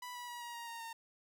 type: tone with pitch steps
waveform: sawtooth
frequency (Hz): 987.8 / 975.3 / 963 / 950.9 / 938.8 / 927 / 915.3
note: B5 / B5 / B5 / A#5 / A#5 / A#5 / A#5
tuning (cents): 0 / -22 / -44 / +34 / +12 / -10 / -32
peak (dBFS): -40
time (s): 0.02-0.93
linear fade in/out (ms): 5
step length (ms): 130
effects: none